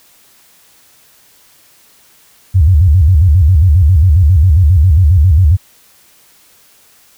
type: tone with vibrato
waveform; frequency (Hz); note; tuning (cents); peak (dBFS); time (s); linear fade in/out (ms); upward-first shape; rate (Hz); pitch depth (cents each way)
sine; 83; E2; +12; -4; 2.54-5.57; 20; square; 7.4; 210
effects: white hiss -47 dBFS RMS until 7.17 s